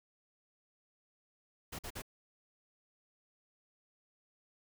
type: noise bursts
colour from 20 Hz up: pink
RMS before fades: -43 dBFS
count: 3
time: 1.72-2.021 s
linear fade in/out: 10 ms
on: 69 ms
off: 47 ms
effects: none